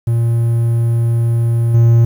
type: tone with level steps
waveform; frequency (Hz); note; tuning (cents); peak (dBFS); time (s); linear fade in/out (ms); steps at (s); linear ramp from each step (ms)
triangle; 116.54; A#2; 0; -9 / -4; 0.07-2.05; 5; 1.74; 5
effects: 7-bit